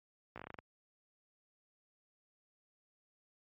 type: slowing click train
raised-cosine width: 0.5 ms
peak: -30 dBFS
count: 9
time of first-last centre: 0.36-0.588 s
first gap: 16 ms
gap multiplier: 1.16
effects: high-pass 60 Hz 12 dB/octave + MP3 32 kbps